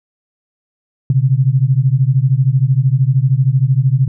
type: beating tone pair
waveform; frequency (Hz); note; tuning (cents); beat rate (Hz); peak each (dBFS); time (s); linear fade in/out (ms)
sine; 126.6 / 139.6; B2 / C#3; +43 / +13; 13; -12 / -13; 1.1-4.08; 2
effects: none